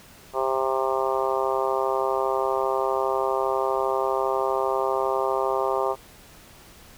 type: harmonic tone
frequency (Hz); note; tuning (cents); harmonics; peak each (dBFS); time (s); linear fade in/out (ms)
132.5; C3; +22; 3 / 4 / 5 / 6 / 7 / 8 / 9; -27 / -28 / -29 / -30 / -30 / -31 / -32; 0.33-5.96; 50
effects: pink hiss -49 dBFS RMS until 6.97 s